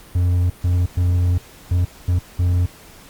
triangle tone bursts at uneven times, 88.8 Hz, F2, 29 cents sharp, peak -12 dBFS, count 6, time 0.15-0.5 / 0.64-0.86 / 0.97-1.38 / 1.71-1.85 / 2.08-2.19 / 2.39-2.66 s, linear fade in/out 5 ms, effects pink hiss -44 dBFS RMS until 3.09 s + Opus 48 kbps

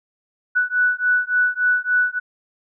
sine beating tone pair, 1480 / 1483.5 Hz, F#6 / F#6, 0 / +4 cents, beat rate 3.5 Hz, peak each -19 dBFS, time 0.55-2.2 s, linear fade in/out 20 ms, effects none

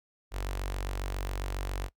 sawtooth tone with notch filter, 47.34 Hz, F#1, 40 cents sharp, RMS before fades -34 dBFS, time 0.31-1.9 s, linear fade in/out 50 ms, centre 170 Hz, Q 0.51, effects noise-tail reverb RT60 0.1 s tail -21 dB re dry

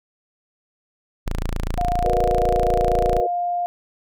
sawtooth tone, 28.06 Hz, A0, 35 cents sharp, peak -18 dBFS, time 1.26-3.2 s, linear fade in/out 0 ms
sine tone with pitch glide, 708 to 703.5 Hz, F5 to F5, +23 to +12 cents, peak -20 dBFS, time 1.78-3.66 s, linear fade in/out 0 ms, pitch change -11 cents, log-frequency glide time 2.38-2.8 s
sine chord, B major seventh, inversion second, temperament equal, 370 / 466.2 / 493.9 / 622.3 Hz, F#4 / A#4 / B4 / D#5, 0 / 0 / 0 / 0 cents, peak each -27 / -25 / -24 / -26 dBFS, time 2.04-3.27 s, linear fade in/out 10 ms
effects none

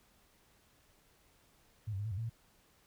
sine tone with pitch steps, 107.7 / 96.3 / 103.3 / 112 / 92.8 / 113.3 / 114.5 Hz, A2 / G2 / G#2 / A2 / F#2 / A#2 / A#2, -37 / -30 / -9 / +31 / +6 / -49 / -31 cents, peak -35 dBFS, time 1.87-2.297 s, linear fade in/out 10 ms, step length 61 ms, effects pink hiss -68 dBFS RMS until 2.86 s

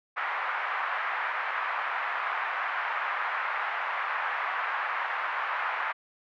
pink band-pass noise, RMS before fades -31 dBFS, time 0.16-5.93 s, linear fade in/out 20 ms, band 890 to 2000 Hz, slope 24 dB/octave, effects none

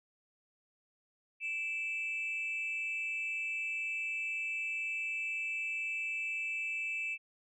sine tone pair together, 2339 / 2636 Hz, D7 / E7, -8 / -1 cents, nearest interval major second, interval 207 cents, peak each -38 / -34 dBFS, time 1.4-7.18 s, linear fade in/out 50 ms, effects tanh soft clip ceiling -29 dBFS

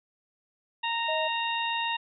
harmonic tone, 927 Hz, A#5, 10 cents flat, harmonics 1 / 2 / 3 / 4, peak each -30 / -35 / -32 / -35 dBFS, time 0.83-1.97 s, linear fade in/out 10 ms
sine tone, 630 Hz, D#5, 21 cents sharp, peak -29 dBFS, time 1.08-1.28 s, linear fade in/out 10 ms
effects none

